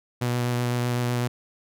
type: tone with vibrato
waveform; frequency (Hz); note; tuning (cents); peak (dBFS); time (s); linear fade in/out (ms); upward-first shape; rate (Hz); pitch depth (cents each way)
sawtooth; 121.9; B2; -22; -19; 0.21-1.28; 10; triangle; 7.9; 17
effects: none